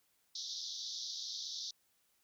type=band-pass noise; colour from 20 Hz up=pink; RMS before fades=-43 dBFS; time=0.35-1.71 s; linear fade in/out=5 ms; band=3500 to 6100 Hz; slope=96 dB/octave; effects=white hiss -75 dBFS RMS until 2.23 s